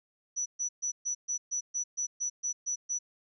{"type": "tone bursts", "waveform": "sine", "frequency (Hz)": 5920, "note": "F#8", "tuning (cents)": 0, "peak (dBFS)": -29, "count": 12, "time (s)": [0.36, 2.99], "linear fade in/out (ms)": 20, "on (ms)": 100, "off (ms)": 130, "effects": []}